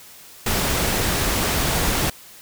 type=noise; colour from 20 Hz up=pink; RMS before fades=-21 dBFS; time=0.46-2.1 s; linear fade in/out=5 ms; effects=white hiss -44 dBFS RMS until 2.41 s